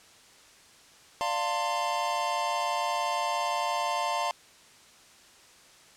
square chord, D minor seventh, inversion none, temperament equal with one note detuned, 587.3 / 698.5 / 900.6 / 1046.5 Hz, D5 / F5 / A5 / C6, 0 / 0 / +40 / 0 cents, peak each -37 / -33 / -32 / -33 dBFS, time 1.21-4.31 s, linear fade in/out 0 ms, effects white hiss -55 dBFS RMS until 5.96 s + low-pass 8000 Hz 12 dB/octave

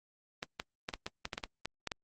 clicks, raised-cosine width 0.2 ms, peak -18 dBFS, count 12, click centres 0.429 / 0.599 / 0.889 / 0.938 / 1.065 / 1.254 / 1.332 / 1.379 / 1.438 / 1.656 / 1.873 / 1.918 s, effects Opus 24 kbps

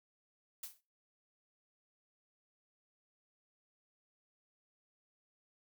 blue noise with exponential decay, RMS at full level -40 dBFS, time 0.63-0.81 s, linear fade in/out 5 ms, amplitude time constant 37 ms, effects noise-tail reverb RT60 0.3 s tail -20 dB re dry

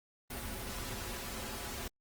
pink noise with comb filter, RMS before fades -41 dBFS, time 0.3-1.88 s, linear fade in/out 5 ms, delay 6.5 ms, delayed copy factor -0.85, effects Opus 32 kbps

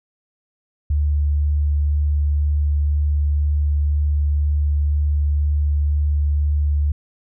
sine tone with vibrato, 73.42 Hz, D2, in tune, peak -15 dBFS, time 0.9-6.92 s, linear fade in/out 5 ms, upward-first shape sine, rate 2 Hz, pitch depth 8 cents each way, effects none

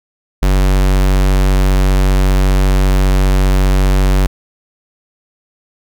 square tone, 47.41 Hz, F#1, 43 cents sharp, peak -9 dBFS, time 0.42-4.27 s, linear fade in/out 10 ms, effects none

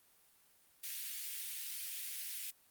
white high-pass noise, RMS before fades -43 dBFS, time 0.83-2.51 s, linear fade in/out 10 ms, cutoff 2000 Hz, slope 24 dB/octave, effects white hiss -68 dBFS RMS until 2.7 s + Opus 32 kbps

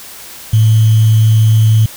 sine tone with sample-and-hold, 110 Hz, A2, in tune, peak -5 dBFS, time 0.53-1.86 s, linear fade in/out 5 ms, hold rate 3150 Hz, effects white hiss -32 dBFS RMS until 1.96 s

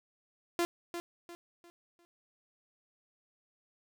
sawtooth tone with echo, 344.2 Hz, F4, 25 cents flat, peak -24 dBFS, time 0.59-0.65 s, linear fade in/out 0 ms, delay 350 ms, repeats 4, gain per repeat -9 dB, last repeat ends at 2.05 s, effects none

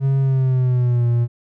triangle tone with pitch glide, 135.9 to 118.99 Hz, C#3 to A#2, -34 to +36 cents, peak -12 dBFS, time 0-1.28 s, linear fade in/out 50 ms, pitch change -230 cents, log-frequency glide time 0.2-1.07 s, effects none

